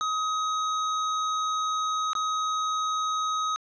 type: tone with dropouts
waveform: square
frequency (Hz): 1264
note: D#6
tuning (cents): +27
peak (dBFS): -26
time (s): 0.01-3.56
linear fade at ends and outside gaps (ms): 0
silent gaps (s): 2.132-2.152
effects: resampled to 16000 Hz + 11-bit